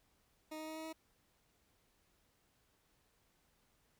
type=tone with pitch steps; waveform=20% pulse; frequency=311.1 / 313.3 / 315.4 / 317.6 / 319.8 Hz; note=D#4 / D#4 / D#4 / D#4 / D#4; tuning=0 / +12 / +24 / +36 / +48 cents; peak=-39 dBFS; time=0.51-0.93 s; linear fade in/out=10 ms; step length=84 ms; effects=pink hiss -75 dBFS RMS until 3.99 s